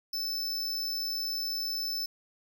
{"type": "tone", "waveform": "square", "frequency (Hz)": 5274, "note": "E8", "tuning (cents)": 0, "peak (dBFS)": -31, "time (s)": [0.13, 2.06], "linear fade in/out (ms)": 5, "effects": []}